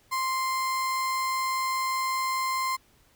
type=tone; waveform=35% pulse; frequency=1046.5 Hz; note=C6; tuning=in tune; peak=-24 dBFS; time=0.11-2.77 s; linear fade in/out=20 ms; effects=pink hiss -62 dBFS RMS until 3.15 s